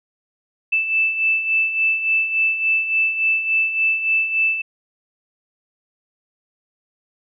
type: beating tone pair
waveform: sine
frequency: 2637 / 2640.5 Hz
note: E7 / E7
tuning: 0 / +2 cents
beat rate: 3.5 Hz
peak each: -24 / -17 dBFS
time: 0.72-4.62 s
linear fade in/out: 10 ms
effects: none